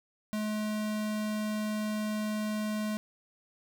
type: tone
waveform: square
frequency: 213.2 Hz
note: G#3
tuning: 46 cents sharp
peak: -31 dBFS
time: 0.33-2.97 s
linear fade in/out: 0 ms
effects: none